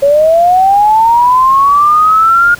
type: linear sweep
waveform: sine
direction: up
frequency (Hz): 551 to 1427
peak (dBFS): -4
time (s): 0.02-2.55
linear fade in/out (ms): 10
effects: pink hiss -32 dBFS RMS until 2.59 s